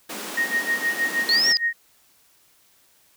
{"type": "high-pass noise", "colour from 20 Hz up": "pink", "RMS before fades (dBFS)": -33, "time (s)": [0.09, 1.53], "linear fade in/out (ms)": 10, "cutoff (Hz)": 200, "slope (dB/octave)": 48}
{"type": "tone with tremolo", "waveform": "sine", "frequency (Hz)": 1864.7, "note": "A#6", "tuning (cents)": 0, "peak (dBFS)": -18, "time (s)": [0.37, 1.73], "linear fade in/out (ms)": 5, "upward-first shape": "sine", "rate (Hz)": 6.4, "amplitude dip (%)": 85}
{"type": "linear two-way sweep", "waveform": "sine", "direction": "up then down", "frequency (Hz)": [4200, 5660, 4827], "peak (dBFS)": -17, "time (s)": [1.29, 1.57], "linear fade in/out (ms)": 0, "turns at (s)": 1.49}
{"effects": ["white hiss -59 dBFS RMS until 3.16 s"]}